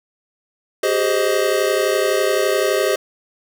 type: chord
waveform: square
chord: Ab major seventh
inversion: third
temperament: equal with one note detuned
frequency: 383.5 / 415.3 / 523.3 / 622.3 Hz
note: G4 / Ab4 / C5 / Eb5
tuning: -38 / 0 / 0 / 0 cents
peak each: -22 dBFS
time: 0.83-2.96 s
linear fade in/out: 5 ms
effects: none